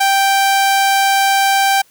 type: tone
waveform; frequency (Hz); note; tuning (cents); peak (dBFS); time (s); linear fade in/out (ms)
sawtooth; 784; G5; 0; -7; 0-1.82; 10
effects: white hiss -52 dBFS RMS until 1.9 s